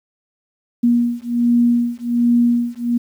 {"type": "beating tone pair", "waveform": "sine", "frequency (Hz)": [238, 239.3], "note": ["A#3", "A#3"], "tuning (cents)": [36, 46], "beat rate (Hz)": 1.3, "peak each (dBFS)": -16, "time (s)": [0.83, 2.98], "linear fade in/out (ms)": 10, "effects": ["8-bit"]}